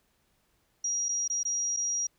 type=tone with dropouts; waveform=sine; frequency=5720 Hz; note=F8; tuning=41 cents sharp; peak=-27 dBFS; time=0.84-2.07 s; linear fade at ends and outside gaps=5 ms; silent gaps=1.086-1.089 / 1.279-1.299 / 1.432-1.451 / 1.765-1.77 s; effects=pink hiss -71 dBFS RMS until 2.18 s